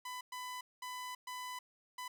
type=tone bursts at uneven times; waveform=sawtooth; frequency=1000 Hz; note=B5; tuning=21 cents sharp; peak=-38 dBFS; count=5; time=0.05-0.21 / 0.32-0.61 / 0.82-1.15 / 1.27-1.59 / 1.98-2.08 s; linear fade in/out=5 ms; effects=none